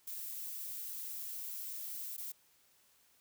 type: noise with dropouts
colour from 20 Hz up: violet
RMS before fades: -43 dBFS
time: 0.07-2.32 s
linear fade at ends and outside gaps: 5 ms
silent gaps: 2.167-2.178 s
effects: white hiss -69 dBFS RMS until 3.2 s